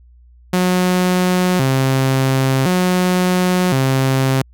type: tone with vibrato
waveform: sawtooth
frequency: 155.56 Hz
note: D#3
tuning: in tune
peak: -9 dBFS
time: 0.53-4.42 s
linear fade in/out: 5 ms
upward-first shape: square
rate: 0.47 Hz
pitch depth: 270 cents each way
effects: added 60 Hz sine -43 dBFS peak until 4.53 s